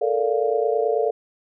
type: chord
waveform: sine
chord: Bb major seventh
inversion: third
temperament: just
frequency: 437 / 466.2 / 582.7 / 699.2 Hz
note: A4 / Bb4 / D5 / F5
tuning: -12 / 0 / -14 / +2 cents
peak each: -22 / -23 / -26 / -26 dBFS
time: 0.01-1.11 s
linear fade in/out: 10 ms
effects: none